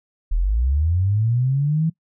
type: linear sweep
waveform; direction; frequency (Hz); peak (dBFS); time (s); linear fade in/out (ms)
sine; up; 35.9 to 164.81; -16; 0.31-1.9; 10
effects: noise-tail reverb RT60 0.1 s tail -22 dB re dry